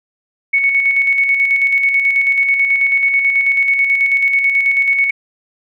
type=tone with tremolo; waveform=sine; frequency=2217 Hz; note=C#7; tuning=in tune; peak=-9 dBFS; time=0.53-5.11 s; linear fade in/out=10 ms; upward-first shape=square; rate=9.2 Hz; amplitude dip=40%; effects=none